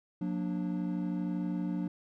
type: chord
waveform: triangle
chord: Gb augmented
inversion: none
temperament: equal with one note detuned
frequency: 180.46 / 233.1 / 293.7 Hz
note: Gb3 / Bb3 / D4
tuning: -43 / 0 / 0 cents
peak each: -31 / -37 / -34 dBFS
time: 0.21-1.88 s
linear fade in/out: 5 ms
effects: none